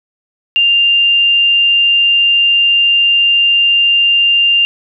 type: tone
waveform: sine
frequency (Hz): 2794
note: F7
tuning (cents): 0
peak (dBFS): -7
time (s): 0.56-4.65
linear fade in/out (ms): 0
effects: none